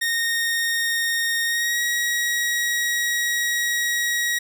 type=tone with pitch glide; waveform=sawtooth; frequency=1851 to 1903 Hz; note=A#6 to A#6; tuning=-13 to +35 cents; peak=-17 dBFS; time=0.01-4.39 s; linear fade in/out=10 ms; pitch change=+48 cents; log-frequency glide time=1.45-1.79 s; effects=none